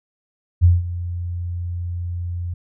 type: tone with ADSR envelope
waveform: sine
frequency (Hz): 87.5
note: F2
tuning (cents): +4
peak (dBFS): -7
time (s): 0.61-2.54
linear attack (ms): 32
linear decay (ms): 180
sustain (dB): -16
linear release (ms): 6
effects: none